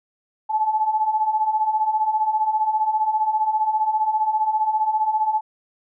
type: beating tone pair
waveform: sine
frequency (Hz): 853 / 868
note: G#5 / A5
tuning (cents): +46 / -24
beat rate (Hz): 15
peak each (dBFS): -24 / -19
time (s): 0.49-5.41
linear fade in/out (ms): 20
effects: none